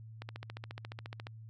click train, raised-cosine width 0.3 ms, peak -27 dBFS, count 16, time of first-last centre 0.22-1.269 s, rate 14.3 Hz, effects added 111 Hz sine -47 dBFS peak until 1.49 s

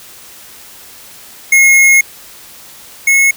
square tone pair in turn, 2161 / 2182 Hz, C#7 / C#7, -45 / -28 cents, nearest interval unison, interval 17 cents, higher second, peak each -5 / -7 dBFS, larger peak first, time 1.52-2.01 / 3.07-3.31 s, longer first, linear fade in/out 5 ms, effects white hiss -36 dBFS RMS until 3.36 s

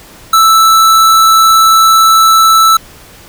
square tone, 1318.5 Hz, E6, in tune, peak -4 dBFS, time 0.33-2.77 s, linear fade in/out 5 ms, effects pink hiss -36 dBFS RMS until 3.28 s

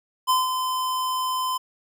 square tone with ADSR envelope, 1025 Hz, C6, 36 cents flat, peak -17 dBFS, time 0.27-1.58 s, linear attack 29 ms, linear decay 170 ms, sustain -7 dB, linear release 13 ms, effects none

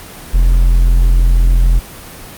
triangle tone, 43 Hz, F1, 26 cents flat, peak -4 dBFS, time 0.33-1.8 s, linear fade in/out 20 ms, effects pink hiss -32 dBFS RMS until 2.37 s + Opus 24 kbps

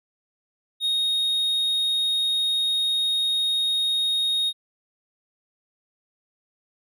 triangle tone, 3729 Hz, A#7, in tune, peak -19 dBFS, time 0.8-4.53 s, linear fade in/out 50 ms, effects none

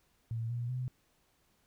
sine tone with pitch steps, 114.3 / 119.7 / 126.7 Hz, A#2 / A#2 / B2, -34 / +46 / +45 cents, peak -33 dBFS, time 0.31-0.88 s, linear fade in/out 0 ms, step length 190 ms, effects pink hiss -72 dBFS RMS until 1.66 s

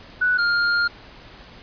sine / square tone pair in turn, 1480 / 1408 Hz, F#6 / F6, 0 / +14 cents, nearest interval minor second, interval 86 cents, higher first, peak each -16 / -18 dBFS, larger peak first, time 0.21-0.38 / 0.38-0.88 s, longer second, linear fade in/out 10 ms, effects pink hiss -44 dBFS RMS until 1.62 s + resampled to 11025 Hz

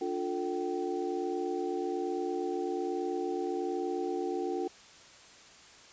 sine tone cluster, 293.3 / 354.5 / 442.9 / 771 Hz, D4 / F4 / A4 / G5, -2 / +26 / +11 / -29 cents, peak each -38 / -33 / -37 / -39 dBFS, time 0.01-4.68 s, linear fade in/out 5 ms, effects white hiss -54 dBFS RMS until 5.92 s + resampled to 16000 Hz

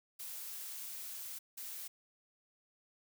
blue noise bursts at uneven times, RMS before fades -45 dBFS, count 2, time 0.19-1.39 / 1.57-1.88 s, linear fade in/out 10 ms, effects none

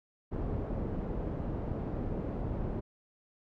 pink low-pass noise, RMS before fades -35 dBFS, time 0.31-2.81 s, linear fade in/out 20 ms, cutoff 530 Hz, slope 12 dB/octave, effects none

